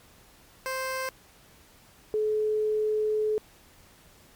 15% pulse / sine tone pair in turn, 523.3 / 428.7 Hz, C5 / A4, 0 / -45 cents, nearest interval minor third, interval 345 cents, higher first, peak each -23 dBFS, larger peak neither, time 0.66-1.09 / 2.14-3.38 s, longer second, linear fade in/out 0 ms, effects pink hiss -56 dBFS RMS until 4.35 s + MP3 96 kbps

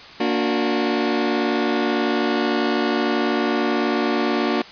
sawtooth chord, Bb augmented, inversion none, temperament just, 233.1 / 291.4 / 364.2 Hz, Bb3 / D4 / F#4, 0 / -13 / -27 cents, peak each -19 dBFS, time 0.2-4.62 s, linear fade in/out 5 ms, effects white hiss -40 dBFS RMS until 4.71 s + resampled to 11025 Hz

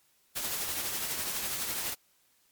white noise with tremolo, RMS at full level -32 dBFS, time 0.35-1.95 s, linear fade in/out 20 ms, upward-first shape triangle, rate 12 Hz, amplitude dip 40%, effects white hiss -68 dBFS RMS until 2.51 s + MP3 96 kbps

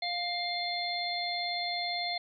harmonic tone, 702 Hz, F5, 9 cents sharp, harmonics 1 / 3 / 5 / 6, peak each -35 / -37 / -39 / -35 dBFS, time 0.02-2.18 s, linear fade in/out 5 ms, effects none

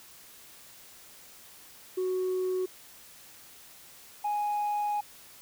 sine tone pair in turn, 370 / 830.6 Hz, F#4 / G#5, 0 / 0 cents, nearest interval octave + major second, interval 1400 cents, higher second, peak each -25 dBFS, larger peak neither, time 1.97-2.66 / 4.24-5.01 s, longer second, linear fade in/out 10 ms, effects tanh soft clip ceiling -25 dBFS + white hiss -52 dBFS RMS until 5.41 s

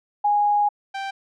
sine / sawtooth tone pair in turn, 826 / 783.2 Hz, G#5 / G5, -10 / -2 cents, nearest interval minor second, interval 92 cents, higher first, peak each -16 / -23 dBFS, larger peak first, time 0.24-0.69 / 0.94-1.11 s, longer first, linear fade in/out 10 ms, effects low-pass 4000 Hz 12 dB/octave

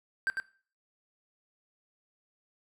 triangle tone with echo, 1568 Hz, G6, in tune, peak -24 dBFS, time 0.27-0.3 s, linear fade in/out 0 ms, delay 100 ms, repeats 1, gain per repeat -4 dB, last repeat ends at 0.4 s, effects noise-tail reverb RT60 0.4 s tail -18 dB re dry

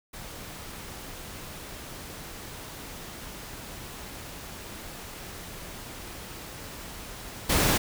pink noise with level steps, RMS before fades -41 / -23 dBFS, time 0.13-7.78 s, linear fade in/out 10 ms, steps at 7.49 s, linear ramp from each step 10 ms, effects none

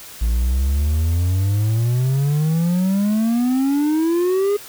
triangle exponential sweep, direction up, 55 to 415.3 Hz, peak -13 dBFS, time 0.21-4.57 s, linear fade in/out 10 ms, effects white hiss -38 dBFS RMS until 4.68 s

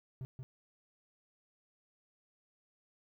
triangle tone with echo, 129.6 Hz, C3, 16 cents flat, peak -37 dBFS, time 0.21-0.25 s, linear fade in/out 0 ms, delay 180 ms, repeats 1, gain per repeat -3 dB, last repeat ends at 0.43 s, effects 13-bit

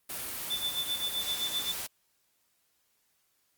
white noise, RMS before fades -37 dBFS, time 0.09-1.87 s, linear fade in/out 10 ms
sine tone with tremolo, 3520 Hz, A7, in tune, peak -28 dBFS, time 0.5-1.72 s, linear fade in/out 5 ms, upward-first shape sine, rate 7.7 Hz, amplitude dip 80%
effects white hiss -73 dBFS RMS until 3.57 s + Opus 32 kbps

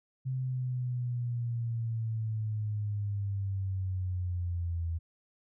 sine linear sweep, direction down, 130.81 to 82.41 Hz, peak -30 dBFS, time 0.25-4.99 s, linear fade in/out 20 ms, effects none

